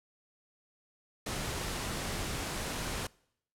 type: noise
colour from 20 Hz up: pink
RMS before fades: -36 dBFS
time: 1.26-3.07 s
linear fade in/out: 5 ms
effects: noise-tail reverb RT60 0.7 s tail -24 dB re dry + low-pass 11000 Hz 12 dB/octave